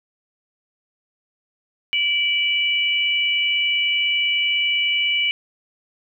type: tone pair together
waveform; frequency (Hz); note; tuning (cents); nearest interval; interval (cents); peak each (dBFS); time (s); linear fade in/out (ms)
sine; 2318 / 2948; D7 / F#7; -23 / -7; major third; 416; -20; 1.93-5.31; 0
effects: none